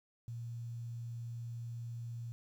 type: tone with quantisation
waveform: sine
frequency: 117.6 Hz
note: A#2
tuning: 16 cents sharp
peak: -40 dBFS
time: 0.28-2.32 s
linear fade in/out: 0 ms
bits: 11
effects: none